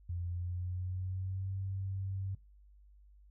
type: tone with pitch glide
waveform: sine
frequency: 87.31 to 96.32 Hz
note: F2 to G2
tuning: 0 to -30 cents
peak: -35 dBFS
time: 0.09-2.35 s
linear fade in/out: 5 ms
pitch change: +170 cents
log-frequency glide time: 0.27-1.53 s
effects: noise-tail reverb RT60 0.2 s tail -19 dB re dry + added 50 Hz sine -57 dBFS peak until 3.3 s